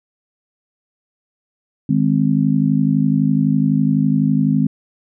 sine chord, Ab major, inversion second, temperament just, 155.74 / 207.7 / 259.6 Hz, Eb3 / Ab3 / C4, +2 / 0 / -13 cents, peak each -17 dBFS, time 1.89-4.67 s, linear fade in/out 5 ms, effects none

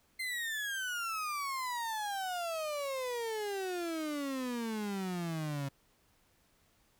35% pulse exponential sweep, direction down, 2093 to 136.3 Hz, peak -33 dBFS, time 0.19-5.69 s, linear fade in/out 10 ms, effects pink hiss -70 dBFS RMS until 6.99 s

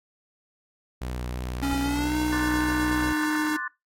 sawtooth tone with vibrato, 61.74 Hz, B1, in tune, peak -26 dBFS, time 1.01-3.13 s, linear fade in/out 10 ms, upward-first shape sine, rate 3.1 Hz, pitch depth 17 cents each way
square tone with pitch glide, 277.2 to 305.8 Hz, C#4 to D#4, 0 to -30 cents, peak -25 dBFS, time 1.62-3.57 s, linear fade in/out 10 ms, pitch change +170 cents, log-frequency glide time 1.82-2.17 s
sine chord, D dominant seventh, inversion third, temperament equal, 1046.5 / 1174.7 / 1480 / 1760 Hz, C6 / D6 / F#6 / A6, 0 / 0 / 0 / 0 cents, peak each -36 / -38 / -33 / -32 dBFS, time 2.32-3.68 s, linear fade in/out 5 ms
effects noise-tail reverb RT60 0.2 s tail -21 dB re dry + AAC 48 kbps

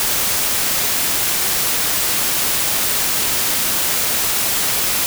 white noise, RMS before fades -18 dBFS, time 0-5.06 s, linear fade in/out 0 ms, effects none

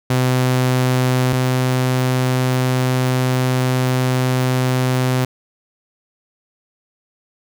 sawtooth tone pair in turn, 127.5 / 128.04 Hz, C3 / C3, -44 / -37 cents, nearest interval unison, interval 7 cents, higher second, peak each -10 / -11 dBFS, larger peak first, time 0.1-1.33 / 1.33-5.25 s, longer second, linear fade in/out 5 ms, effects none

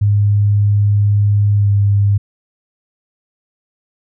sine tone with pitch glide, 102.7 to 101.11 Hz, G#2 to G#2, -19 to -46 cents, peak -9 dBFS, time 0.01-2.18 s, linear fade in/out 10 ms, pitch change -27 cents, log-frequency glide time 1.57-1.68 s, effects none

